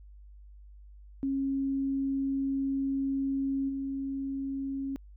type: tone with level steps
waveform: sine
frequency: 272.2 Hz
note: C#4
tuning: 31 cents flat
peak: -27 / -31 dBFS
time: 1.23-4.96 s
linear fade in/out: 0 ms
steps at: 3.68 s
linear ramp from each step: 20 ms
effects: added 50 Hz sine -48 dBFS peak until 5.16 s